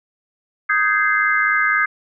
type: chord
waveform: sine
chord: Ab major seventh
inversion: second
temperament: just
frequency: 1245.9 / 1557.4 / 1661.2 / 2077 Hz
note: Eb6 / G6 / Ab6 / C7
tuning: +2 / -12 / 0 / -13 cents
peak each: -20 dBFS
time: 0.69-1.86 s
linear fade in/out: 10 ms
effects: none